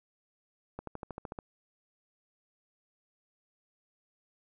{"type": "accelerating click train", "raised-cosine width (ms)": 1, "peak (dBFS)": -25, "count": 9, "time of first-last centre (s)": [0.79, 1.388], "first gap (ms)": 83, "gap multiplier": 0.97, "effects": []}